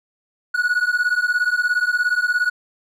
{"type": "beating tone pair", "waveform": "triangle", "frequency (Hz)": [1454, 1471], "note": ["F#6", "F#6"], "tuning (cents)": [-31, -11], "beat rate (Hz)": 17, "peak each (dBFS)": -18, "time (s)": [0.54, 2.5], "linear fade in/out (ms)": 10, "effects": []}